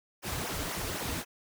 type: noise with flanger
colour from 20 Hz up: pink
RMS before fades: -35 dBFS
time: 0.22-1.25 s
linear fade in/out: 50 ms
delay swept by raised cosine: 0.23 to 5.53 ms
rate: 3.9 Hz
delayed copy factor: -1
effects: none